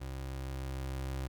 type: tone with level ramp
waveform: 30% pulse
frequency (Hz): 66.4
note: C2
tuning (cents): +26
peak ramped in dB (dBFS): -36 to -32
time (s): 0-1.28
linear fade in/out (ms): 20
effects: none